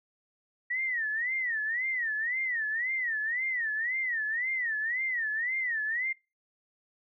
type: tone with vibrato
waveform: sine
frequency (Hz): 1900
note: A#6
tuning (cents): +33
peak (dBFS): -28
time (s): 0.7-6.13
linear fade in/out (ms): 10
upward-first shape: sine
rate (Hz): 1.9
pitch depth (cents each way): 180
effects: noise-tail reverb RT60 0.3 s tail -24 dB re dry